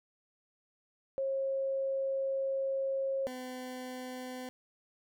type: tone pair in turn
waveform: sine / 20% pulse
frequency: 540 / 254 Hz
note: C#5 / B3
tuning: -45 / +49 cents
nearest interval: octave + minor second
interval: 1306 cents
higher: first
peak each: -30 / -35 dBFS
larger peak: first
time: 1.18-3.27 / 3.27-4.49 s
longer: first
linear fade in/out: 0 ms
effects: none